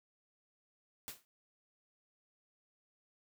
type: noise with exponential decay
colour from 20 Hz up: white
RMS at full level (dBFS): -41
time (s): 1.08-1.25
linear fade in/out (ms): 0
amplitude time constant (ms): 36
effects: none